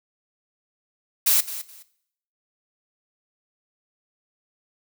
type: noise with echo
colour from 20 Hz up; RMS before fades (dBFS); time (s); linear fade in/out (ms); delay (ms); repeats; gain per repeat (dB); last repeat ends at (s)
blue; -18; 1.26-1.41; 10; 210; 2; -14; 1.83
effects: noise-tail reverb RT60 0.7 s tail -17 dB re dry